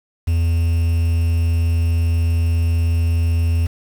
triangle tone with quantisation, 83.6 Hz, E2, 25 cents sharp, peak -12 dBFS, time 0.27-3.67 s, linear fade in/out 10 ms, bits 6, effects none

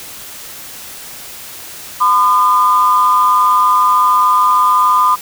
sine tone pair together, 1014 / 1215.4 Hz, B5 / D#6, +45 / -41 cents, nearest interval minor third, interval 314 cents, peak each -10 dBFS, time 2-5.16 s, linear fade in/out 20 ms, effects tanh soft clip ceiling 0 dBFS + white hiss -31 dBFS RMS until 5.21 s

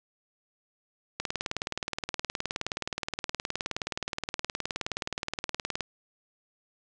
click train, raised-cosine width 0.2 ms, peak -13 dBFS, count 89, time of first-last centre 1.2-5.807 s, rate 19.1 Hz, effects resampled to 22050 Hz + 8-bit

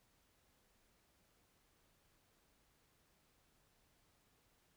silence, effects pink hiss -75 dBFS RMS until 4.76 s

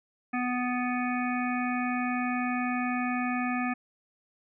harmonic tone, 248 Hz, B3, 7 cents sharp, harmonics 1 / 3 / 5 / 7 / 9 / 10, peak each -29 / -34 / -36 / -37 / -39 / -39 dBFS, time 0.33-3.74 s, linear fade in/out 10 ms, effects none

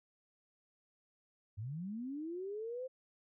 sine linear sweep, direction up, 94.9 to 526 Hz, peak -39 dBFS, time 1.57-2.88 s, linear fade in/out 20 ms, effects none

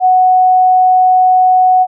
sine tone, 740 Hz, F#5, in tune, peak -5 dBFS, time 0-1.87 s, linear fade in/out 50 ms, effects none

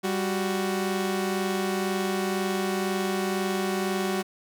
sawtooth tone pair together, 196 / 370 Hz, G3 / F#4, 0 / 0 cents, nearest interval major seventh, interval 1100 cents, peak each -24 dBFS, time 0.03-4.23 s, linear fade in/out 20 ms, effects none

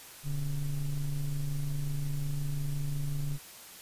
triangle ring-modulated tone, 65.8 Hz, C2, 10 cents sharp, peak -24 dBFS, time 0.23-3.39 s, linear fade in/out 50 ms, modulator 78.6 Hz, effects white hiss -49 dBFS RMS until 3.81 s + resampled to 32000 Hz

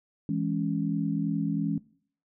sine chord, C# minor, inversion first, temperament equal, 164.81 / 207.7 / 277.2 Hz, E3 / G#3 / C#4, 0 / 0 / 0 cents, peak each -30 dBFS, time 0.29-1.78 s, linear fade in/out 2 ms, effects noise-tail reverb RT60 0.5 s tail -19 dB re dry

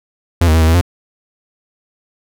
45% pulse tone with pitch steps, 85.8 / 78.8 / 81.5 / 79.8 / 81.8 / 88.3 Hz, F2 / D#2 / E2 / D#2 / E2 / F2, -30 / +23 / -19 / +44 / -13 / +20 cents, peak -8 dBFS, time 0.41-0.812 s, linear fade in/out 5 ms, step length 67 ms, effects none

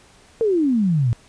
sine exponential sweep, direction down, 468.8 to 110.6 Hz, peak -15 dBFS, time 0.41-1.13 s, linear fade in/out 0 ms, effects pink hiss -51 dBFS RMS until 1.28 s + resampled to 22050 Hz

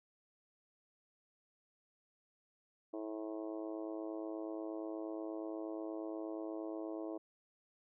harmonic tone, 108.4 Hz, A2, 25 cents flat, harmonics 3 / 4 / 5 / 6 / 7 / 8 / 9 / 10, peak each -42 / -48 / -49 / -48 / -58 / -60 / -60 / -60 dBFS, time 2.93-7.18 s, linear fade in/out 10 ms, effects none

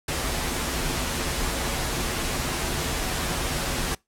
pink noise with comb filter, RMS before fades -27 dBFS, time 0.08-3.95 s, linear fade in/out 5 ms, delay 9.9 ms, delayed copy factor -0.5, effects noise-tail reverb RT60 0.2 s tail -24 dB re dry + low-pass 12000 Hz 12 dB/octave

